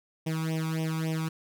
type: tone with flanger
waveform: sawtooth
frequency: 160.1 Hz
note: D#3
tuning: 50 cents sharp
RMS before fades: -30 dBFS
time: 0.26-1.29 s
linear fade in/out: 10 ms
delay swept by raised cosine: 0.34 to 0.86 ms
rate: 3.6 Hz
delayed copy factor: +1
effects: none